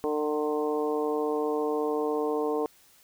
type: harmonic tone with a mistuned harmonic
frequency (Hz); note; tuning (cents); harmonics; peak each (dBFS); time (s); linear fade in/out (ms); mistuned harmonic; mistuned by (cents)
150.6; D3; +44; 2 / 3 / 4 / 5 / 6 / 7; -32 / -27 / -37 / -36 / -39 / -38; 0.04-2.66; 0; 6; +15
effects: white hiss -59 dBFS RMS until 3.03 s